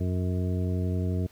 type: harmonic tone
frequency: 91.2 Hz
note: F#2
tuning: 24 cents flat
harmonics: 1 / 2 / 3 / 4 / 5 / 7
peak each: -26 / -32 / -36 / -38 / -40 / -43 dBFS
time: 0-1.27 s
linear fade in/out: 10 ms
effects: pink hiss -58 dBFS RMS until 1.31 s